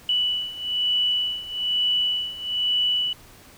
sine beating tone pair, 2960 / 2961.1 Hz, F#7 / F#7, 0 / +1 cents, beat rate 1.1 Hz, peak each -26 / -23 dBFS, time 0.09-3.13 s, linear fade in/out 2 ms, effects pink hiss -49 dBFS RMS until 3.57 s

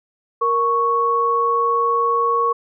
sine tone pair together, 467.4 / 1108.7 Hz, A#4 / C#6, +5 / 0 cents, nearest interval octave + minor third, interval 1495 cents, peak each -21 / -16 dBFS, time 0.41-2.53 s, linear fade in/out 10 ms, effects none

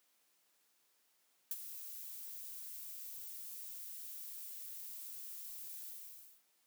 violet noise with ADSR envelope, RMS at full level -36 dBFS, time 1.51-6.43 s, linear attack 3 ms, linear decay 34 ms, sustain -12 dB, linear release 570 ms, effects white hiss -75 dBFS RMS until 6.66 s + high-pass 200 Hz 12 dB/octave

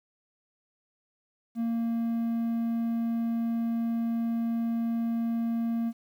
triangle tone, 230.7 Hz, A#3, 18 cents flat, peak -24 dBFS, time 1.55-5.93 s, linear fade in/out 50 ms, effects 10-bit

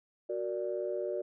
sine chord, Gb augmented, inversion none, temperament equal, 370 / 466.2 / 587.3 Hz, Gb4 / Bb4 / D5, 0 / 0 / 0 cents, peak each -35 / -38 / -35 dBFS, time 0.29-1.22 s, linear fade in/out 10 ms, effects tanh soft clip ceiling -22 dBFS

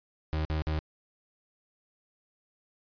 35% pulse tone bursts, 77.7 Hz, D#2, 2 cents flat, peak -26 dBFS, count 3, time 0.33-0.79 s, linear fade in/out 0 ms, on 120 ms, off 50 ms, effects resampled to 11025 Hz

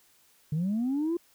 sine linear sweep, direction up, 145 to 349.4 Hz, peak -24 dBFS, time 0.52-1.17 s, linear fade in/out 5 ms, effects tanh soft clip ceiling -23 dBFS + white hiss -63 dBFS RMS until 1.34 s

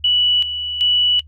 sine tone with tremolo, 2952 Hz, F#7, 5 cents flat, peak -12 dBFS, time 0.04-1.21 s, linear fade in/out 5 ms, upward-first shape square, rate 1.3 Hz, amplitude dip 65%, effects noise-tail reverb RT60 0.1 s tail -24 dB re dry + added 76 Hz sine -40 dBFS peak until 1.27 s

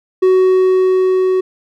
triangle tone with level ramp, 373.1 Hz, F#4, 14 cents sharp, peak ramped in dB -5 to -9 dBFS, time 0.22-1.41 s, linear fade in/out 10 ms, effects none

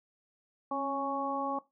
harmonic tone with a mistuned harmonic, 277.2 Hz, C#4, in tune, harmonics 1 / 2 / 3 / 4, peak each -37 / -37 / -35 / -35 dBFS, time 0.71-1.59 s, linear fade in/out 5 ms, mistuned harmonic 1, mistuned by -34 cents, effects noise-tail reverb RT60 0.2 s tail -17 dB re dry

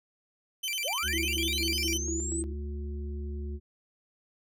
sawtooth tone with vibrato, 2682 Hz, E7, 29 cents sharp, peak -27 dBFS, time 0.63-1.98 s, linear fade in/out 10 ms, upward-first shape square, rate 10 Hz, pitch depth 230 cents each way
sine linear sweep, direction up, 440.6 to 8280 Hz, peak -33 dBFS, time 0.84-2.43 s, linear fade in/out 20 ms
harmonic tone, 72.4 Hz, D2, 24 cents flat, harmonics 1 / 3 / 5, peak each -33 / -44 / -44 dBFS, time 1.02-3.6 s, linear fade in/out 50 ms
sine tone with tremolo, 331.7 Hz, E4, 11 cents sharp, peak -32 dBFS, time 1.13-2.53 s, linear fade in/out 10 ms, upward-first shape square, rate 4.2 Hz, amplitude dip 70%
effects none

